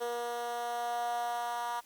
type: tone with high-pass filter sweep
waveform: 10% pulse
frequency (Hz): 238.5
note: A#3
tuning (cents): +40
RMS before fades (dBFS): -35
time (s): 0-1.81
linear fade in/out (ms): 20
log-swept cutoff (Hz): 510 to 880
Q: 4.8
effects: white hiss -60 dBFS RMS until 1.85 s + Opus 48 kbps